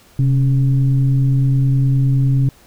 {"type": "tone with frequency modulation", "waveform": "sine", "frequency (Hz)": 132.2, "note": "C3", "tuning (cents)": 18, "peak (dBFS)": -11, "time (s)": [0.19, 2.49], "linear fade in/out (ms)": 2, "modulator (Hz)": 147, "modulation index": 0.44, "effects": ["pink hiss -49 dBFS RMS until 2.66 s"]}